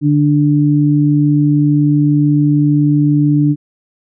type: tone pair together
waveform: sine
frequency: 147 / 294 Hz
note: D3 / D4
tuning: +2 / +2 cents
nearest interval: octave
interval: 1200 cents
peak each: -11 dBFS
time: 0.01-3.56 s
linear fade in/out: 50 ms
effects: none